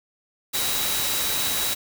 sine tone in noise, 3880 Hz, B7, 31 cents flat, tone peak -30 dBFS, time 0.53-1.75 s, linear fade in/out 20 ms, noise white, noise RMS -25 dBFS, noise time 0.53-1.75 s, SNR -8 dB, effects none

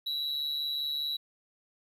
triangle tone with amplitude modulation, 3906 Hz, B7, 20 cents flat, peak -26 dBFS, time 0.06-1.17 s, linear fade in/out 10 ms, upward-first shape sine, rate 145 Hz, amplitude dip 60%, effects 11-bit

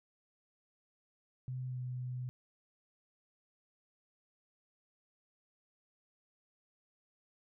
sine tone with pitch glide, 128 to 125.73 Hz, C3 to B2, -38 to +31 cents, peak -37 dBFS, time 1.48-2.29 s, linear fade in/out 0 ms, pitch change -31 cents, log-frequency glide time 1.66-1.79 s, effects none

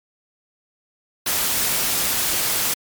white noise, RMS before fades -21 dBFS, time 1.26-2.74 s, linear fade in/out 5 ms, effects MP3 96 kbps

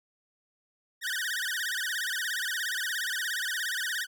sawtooth tone with vibrato, 1673 Hz, G#6, 12 cents sharp, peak -26 dBFS, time 1.01-4.07 s, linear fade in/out 50 ms, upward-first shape sine, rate 17 Hz, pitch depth 220 cents each way, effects none

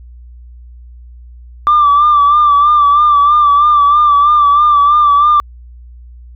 sine tone with vibrato, 1174.7 Hz, D6, in tune, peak -4 dBFS, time 1.67-5.4 s, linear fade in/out 0 ms, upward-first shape sine, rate 3.1 Hz, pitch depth 47 cents each way, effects tanh soft clip ceiling -2 dBFS + added 60 Hz sine -32 dBFS peak until 6.35 s

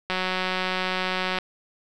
click train, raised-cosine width 0.3 ms, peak -10 dBFS, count 239, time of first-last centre 0.1-1.386 s, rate 185 Hz, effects none

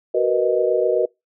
sine chord, B major seventh, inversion second, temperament equal with one note detuned, 373.9 / 466.2 / 493.9 / 622.3 Hz, F#4 / A#4 / B4 / D#5, +18 / 0 / 0 / 0 cents, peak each -21 dBFS, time 0.14-1.06 s, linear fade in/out 10 ms, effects noise-tail reverb RT60 0.2 s tail -26 dB re dry

